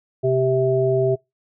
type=harmonic tone; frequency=130.3 Hz; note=C3; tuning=7 cents flat; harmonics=1 / 3 / 5; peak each=-22 / -18 / -22 dBFS; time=0.23-1.16 s; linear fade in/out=20 ms; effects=noise-tail reverb RT60 0.2 s tail -25 dB re dry